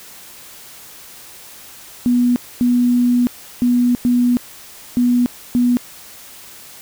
sine tone bursts at uneven times, 244.2 Hz, B3, 19 cents flat, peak -11 dBFS, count 6, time 2.06-2.36 / 2.61-3.27 / 3.62-3.95 / 4.05-4.37 / 4.97-5.26 / 5.55-5.77 s, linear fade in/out 0 ms, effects white hiss -39 dBFS RMS until 6.81 s

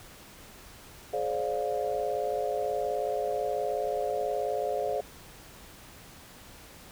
sine chord, D half-diminished seventh, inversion second, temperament just, 422.9 / 528.6 / 587.3 / 704.8 Hz, Ab4 / C5 / D5 / F5, +31 / +18 / 0 / +16 cents, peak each -33 dBFS, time 1.13-5.01 s, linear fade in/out 5 ms, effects pink hiss -50 dBFS RMS until 6.91 s

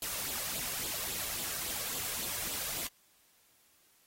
white noise with flanger, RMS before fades -37 dBFS, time 0.02-2.87 s, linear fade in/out 2 ms, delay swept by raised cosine 0.25 to 1.85 ms, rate 3.6 Hz, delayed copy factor +0.55, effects white hiss -67 dBFS RMS until 4.06 s + AAC 48 kbps

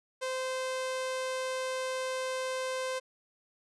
sawtooth tone, 518 Hz, C5, 17 cents flat, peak -28 dBFS, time 0.21-3 s, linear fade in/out 20 ms, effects resampled to 24000 Hz

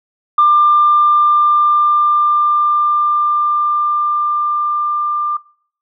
sine tone with level ramp, 1193 Hz, D6, 27 cents sharp, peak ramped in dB -5 to -14 dBFS, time 0.38-5.37 s, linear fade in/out 5 ms, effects noise-tail reverb RT60 0.6 s tail -24 dB re dry + tanh soft clip ceiling -2 dBFS

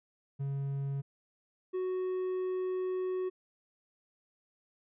triangle tone pair in turn, 138.59 / 370 Hz, C#3 / F#4, 0 / 0 cents, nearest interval octave + perfect fourth, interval 1700 cents, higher second, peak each -30 / -29 dBFS, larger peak second, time 0.39-1.02 / 1.73-3.3 s, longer second, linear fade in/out 20 ms, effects resampled to 8000 Hz

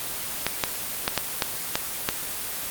clicks, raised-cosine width 0.2 ms, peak -3 dBFS, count 7, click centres 0.466 / 0.638 / 1.079 / 1.177 / 1.422 / 1.755 / 2.089 s, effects white hiss -31 dBFS RMS until 2.7 s + Opus 24 kbps

